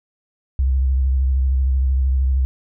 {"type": "tone with vibrato", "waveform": "sine", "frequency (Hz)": 65.8, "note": "C2", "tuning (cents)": 10, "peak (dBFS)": -14, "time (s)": [0.59, 2.45], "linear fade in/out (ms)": 0, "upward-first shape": "sine", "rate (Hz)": 13, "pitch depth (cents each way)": 54, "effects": []}